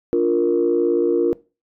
sine chord, Bb major, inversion first, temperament just, 291.4 / 349.6 / 466.2 Hz, D4 / F4 / Bb4, -13 / +2 / 0 cents, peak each -22 / -17 / -18 dBFS, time 0.13-1.33 s, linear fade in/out 0 ms, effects noise-tail reverb RT60 0.3 s tail -21 dB re dry + tanh soft clip ceiling -7 dBFS

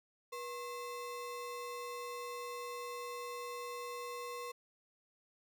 square ring-modulated tone, 780 Hz, G5, 9 cents flat, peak -39 dBFS, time 0.32-4.52 s, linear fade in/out 10 ms, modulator 295 Hz, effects none

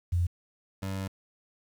sine / 25% pulse tone pair in turn, 87.31 / 96.36 Hz, F2 / G2, 0 / -29 cents, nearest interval major second, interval 171 cents, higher second, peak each -23 / -28 dBFS, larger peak first, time 0.12-0.27 / 0.82-1.08 s, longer second, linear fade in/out 10 ms, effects 9-bit

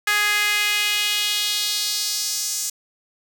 sawtooth tone with high-pass filter sweep, 415.7 Hz, G#4, 2 cents sharp, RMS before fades -22 dBFS, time 0.07-2.7 s, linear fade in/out 5 ms, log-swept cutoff 1700 to 6600 Hz, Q 2.2, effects 8-bit

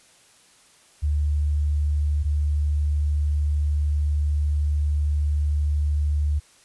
sine tone pair in turn, 73.9 / 73.9 Hz, D2 / D2, +11 / +11 cents, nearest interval unison, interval 0 cents, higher neither, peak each -19 dBFS, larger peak neither, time 1.02-2.24 / 2.24-6.4 s, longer second, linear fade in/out 20 ms, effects white hiss -55 dBFS RMS until 6.64 s + resampled to 24000 Hz

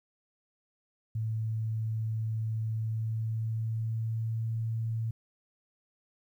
sine tone with pitch glide, 110.7 to 112.9 Hz, A2 to A2, +11 to +45 cents, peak -29 dBFS, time 1.15-5.11 s, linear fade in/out 5 ms, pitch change +34 cents, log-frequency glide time 2.66-4.54 s, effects 11-bit

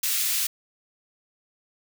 white high-pass noise, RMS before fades -25 dBFS, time 0.03-0.47 s, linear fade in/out 5 ms, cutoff 2300 Hz, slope 12 dB/octave, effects none

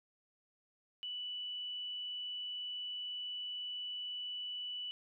sine tone, 2966 Hz, F#7, 4 cents sharp, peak -39 dBFS, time 1.03-4.91 s, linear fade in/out 0 ms, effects none

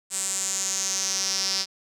sawtooth tone with band-pass filter sweep, 191.8 Hz, G3, 37 cents flat, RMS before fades -27 dBFS, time 0.1-1.66 s, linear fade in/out 50 ms, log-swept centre 8000 to 5100 Hz, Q 5.3, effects none

